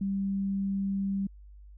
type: tone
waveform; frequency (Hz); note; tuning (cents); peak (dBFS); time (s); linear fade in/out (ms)
sine; 196; G3; 0; -27; 0.01-1.27; 5
effects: added 50 Hz sine -47 dBFS peak until 1.77 s